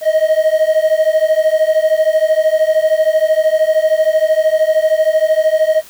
triangle beating tone pair, 622.3 / 635.3 Hz, D#5 / D#5, 0 / +36 cents, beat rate 13 Hz, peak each -11 dBFS, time 0.01-5.83 s, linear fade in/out 50 ms, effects white hiss -40 dBFS RMS until 5.89 s

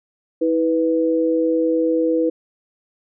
sine tone pair together, 323 / 493.9 Hz, E4 / B4, -35 / 0 cents, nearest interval perfect fifth, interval 735 cents, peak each -18 dBFS, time 0.41-2.3 s, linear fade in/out 10 ms, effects none

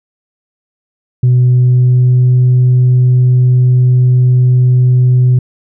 sine tone with pitch glide, 124.9 to 125.91 Hz, B2 to B2, +20 to +34 cents, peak -3 dBFS, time 1.23-5.39 s, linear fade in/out 5 ms, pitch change +14 cents, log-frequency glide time 1.41-2.39 s, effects tanh soft clip ceiling -3 dBFS

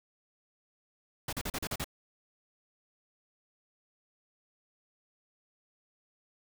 pink noise bursts, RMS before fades -35 dBFS, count 7, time 1.28-1.844 s, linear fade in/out 5 ms, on 48 ms, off 38 ms, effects none

